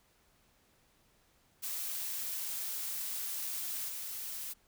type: noise with level steps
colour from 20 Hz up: blue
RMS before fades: -38 / -41 dBFS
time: 1.62-4.54 s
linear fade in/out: 20 ms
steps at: 3.88 s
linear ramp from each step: 10 ms
effects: pink hiss -69 dBFS RMS until 4.67 s